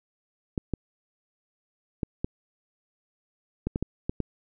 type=clicks; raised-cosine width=3 ms; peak=-14 dBFS; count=9; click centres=0.578 / 0.737 / 2.032 / 2.245 / 3.67 / 3.759 / 3.826 / 4.095 / 4.203 s; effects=none